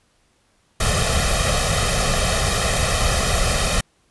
pink noise with comb filter, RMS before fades -19 dBFS, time 0.8-3.81 s, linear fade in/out 5 ms, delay 1.6 ms, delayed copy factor +0.8, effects pink hiss -62 dBFS RMS until 4.1 s + resampled to 24000 Hz

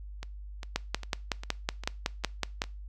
two click trains, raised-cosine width 0.2 ms, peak -22 / -10 dBFS, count 7 / 11, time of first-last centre 0.23-2.64 / 0.76-2.619 s, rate 2.49 / 5.38 Hz, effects noise-tail reverb RT60 0.3 s tail -23 dB re dry + added 50 Hz sine -40 dBFS peak until 2.88 s

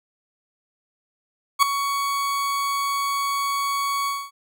40% pulse tone with ADSR envelope, 1119 Hz, C#6, 16 cents sharp, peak -9 dBFS, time 1.59-4.31 s, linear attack 36 ms, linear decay 4 ms, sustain -12 dB, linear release 240 ms, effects none

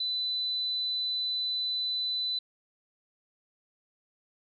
sine tone, 4000 Hz, B7, 21 cents sharp, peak -28 dBFS, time 0-2.39 s, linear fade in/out 5 ms, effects none

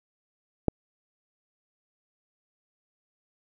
click, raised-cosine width 2 ms, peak -8 dBFS, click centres 0.683 s, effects none

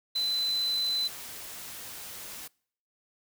sine tone in noise, 4026 Hz, B7, 33 cents sharp, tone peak -26 dBFS, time 0.15-1.08 s, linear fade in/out 10 ms, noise white, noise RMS -42 dBFS, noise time 0.15-2.48 s, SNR +13 dB, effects noise-tail reverb RT60 0.6 s tail -26 dB re dry

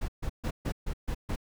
brown noise bursts, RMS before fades -31 dBFS, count 7, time 0.01-1.361 s, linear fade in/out 10 ms, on 73 ms, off 140 ms, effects none

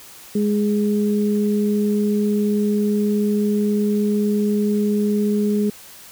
sine tone pair together, 207.7 / 416.2 Hz, G#3 / G#4, 0 / +4 cents, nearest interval octave, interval 1204 cents, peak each -17 / -22 dBFS, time 0.35-5.7 s, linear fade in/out 5 ms, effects white hiss -42 dBFS RMS until 6.11 s

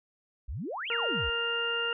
sine exponential two-way sweep, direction up then down, 48.5 to 3322 to 48.5 Hz, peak -33 dBFS, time 0.48-1.3 s, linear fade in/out 10 ms, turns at 0.89 s
harmonic tone, 467 Hz, A#4, 3 cents sharp, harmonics 1 / 2 / 3 / 4 / 6, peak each -35 / -43 / -32 / -42 / -31 dBFS, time 0.9-1.93 s, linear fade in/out 2 ms
effects none

